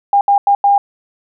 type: tone bursts at uneven times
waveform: sine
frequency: 805 Hz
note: G5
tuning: 46 cents sharp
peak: -7 dBFS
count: 4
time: 0.13-0.21 / 0.28-0.38 / 0.47-0.55 / 0.64-0.78 s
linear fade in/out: 2 ms
effects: none